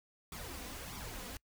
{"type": "noise with flanger", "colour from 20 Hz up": "pink", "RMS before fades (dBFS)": -45, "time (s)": [0.32, 1.37], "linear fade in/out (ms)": 2, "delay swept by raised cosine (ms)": [0.85, 4.15], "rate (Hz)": 1.6, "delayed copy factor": 0.65, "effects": ["noise-tail reverb RT60 0.1 s tail -25 dB re dry"]}